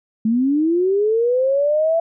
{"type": "linear sweep", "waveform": "sine", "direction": "up", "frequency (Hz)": [214.1, 671], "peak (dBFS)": -14, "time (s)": [0.25, 2], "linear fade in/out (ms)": 5, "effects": []}